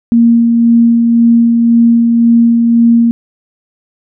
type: tone with tremolo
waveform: sine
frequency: 233.1 Hz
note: A#3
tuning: in tune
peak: -3 dBFS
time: 0.12-3.11 s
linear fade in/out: 0 ms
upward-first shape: sine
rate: 1.9 Hz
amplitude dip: 30%
effects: none